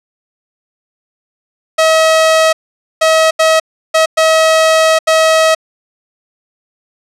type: tone bursts at uneven times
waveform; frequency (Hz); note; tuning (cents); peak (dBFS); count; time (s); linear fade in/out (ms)
sawtooth; 640; D#5; +49; -3; 6; 1.78-2.53 / 3.01-3.31 / 3.39-3.6 / 3.94-4.06 / 4.17-4.99 / 5.07-5.55; 10
effects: low-pass 9000 Hz 12 dB/octave